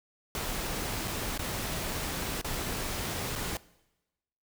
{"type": "noise with dropouts", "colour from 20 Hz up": "pink", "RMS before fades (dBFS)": -34, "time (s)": [0.35, 3.57], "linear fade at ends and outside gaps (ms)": 1, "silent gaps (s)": [[1.075, 1.078], [1.377, 1.392], [2.414, 2.445], [3.355, 3.359]], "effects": ["noise-tail reverb RT60 1.0 s tail -21 dB re dry"]}